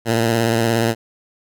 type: tone with vibrato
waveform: 10% pulse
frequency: 114.9 Hz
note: A#2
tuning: 25 cents flat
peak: -7 dBFS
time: 0.05-0.95 s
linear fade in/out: 50 ms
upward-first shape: sine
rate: 17 Hz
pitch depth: 44 cents each way
effects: none